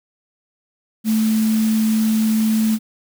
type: tone in noise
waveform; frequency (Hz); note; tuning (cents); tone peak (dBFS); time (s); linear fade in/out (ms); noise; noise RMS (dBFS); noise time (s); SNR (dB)
sine; 219.7; A3; -2; -14; 1.04-2.79; 50; white; -31; 1.04-2.79; +14
effects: none